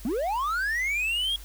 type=linear sweep; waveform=triangle; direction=up; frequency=200 to 3322 Hz; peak=-23 dBFS; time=0.05-1.36 s; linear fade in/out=2 ms; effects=added 50 Hz sine -41 dBFS peak until 1.44 s + white hiss -49 dBFS RMS until 1.44 s